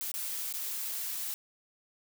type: noise with dropouts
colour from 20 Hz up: blue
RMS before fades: -36 dBFS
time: 0.01-1.34 s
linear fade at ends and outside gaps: 0 ms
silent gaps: 0.117-0.141 / 0.526-0.538 s
effects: none